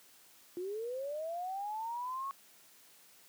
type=linear sweep; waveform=sine; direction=up; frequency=345.1 to 1108.7 Hz; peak=-36 dBFS; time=0.57-2.31 s; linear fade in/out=0 ms; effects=white hiss -61 dBFS RMS until 3.28 s + high-pass 150 Hz 12 dB/octave